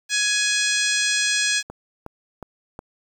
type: harmonic tone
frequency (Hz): 836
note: G#5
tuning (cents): +11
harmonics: 2 / 3 / 4 / 5 / 6 / 7 / 8 / 9 / 10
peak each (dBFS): -24 / -26 / -27 / -28 / -29 / -29 / -30 / -31 / -31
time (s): 0.09-1.63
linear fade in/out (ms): 50
type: click train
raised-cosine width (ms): 1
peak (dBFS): -20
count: 4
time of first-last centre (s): 1.7-2.791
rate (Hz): 2.75
effects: 8-bit